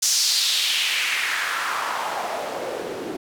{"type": "noise with band-pass filter sweep", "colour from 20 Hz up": "white", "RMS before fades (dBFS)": -24, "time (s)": [0.02, 3.17], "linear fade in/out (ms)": 10, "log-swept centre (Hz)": [6100, 320], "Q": 2.5, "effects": []}